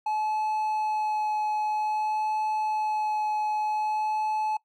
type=tone with vibrato; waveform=triangle; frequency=856 Hz; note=A5; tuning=48 cents flat; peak=-23 dBFS; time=0.06-4.57 s; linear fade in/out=5 ms; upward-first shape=sine; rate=0.52 Hz; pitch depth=10 cents each way; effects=noise-tail reverb RT60 0.1 s tail -21 dB re dry

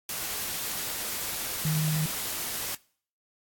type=tone in noise; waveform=sine; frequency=155.56 Hz; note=D#3; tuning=in tune; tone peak=-24 dBFS; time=1.65-2.06 s; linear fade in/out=2 ms; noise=white; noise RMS=-33 dBFS; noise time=0.09-2.75 s; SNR=+6 dB; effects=noise-tail reverb RT60 0.5 s tail -22 dB re dry + AAC 64 kbps

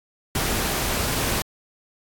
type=noise; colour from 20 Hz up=pink; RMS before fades=-24 dBFS; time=0.35-1.42 s; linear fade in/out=2 ms; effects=AAC 64 kbps

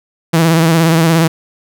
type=tone with vibrato; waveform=sawtooth; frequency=163.9 Hz; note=E3; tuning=10 cents flat; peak=-4 dBFS; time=0.33-1.28 s; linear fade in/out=10 ms; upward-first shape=sine; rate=17 Hz; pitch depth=52 cents each way; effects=none

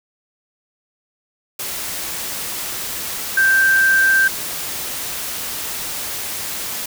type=tone in noise; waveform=sine; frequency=1569 Hz; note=G6; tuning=1 cent sharp; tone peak=-11 dBFS; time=3.37-4.28 s; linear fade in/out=5 ms; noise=white; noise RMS=-26 dBFS; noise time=1.59-6.86 s; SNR=+12 dB; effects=none

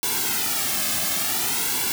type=noise with flanger; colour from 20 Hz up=white; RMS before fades=-24 dBFS; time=0.03-1.92 s; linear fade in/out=0 ms; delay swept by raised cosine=1.6 to 2.13 ms; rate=0.55 Hz; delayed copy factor=-0.9; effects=none

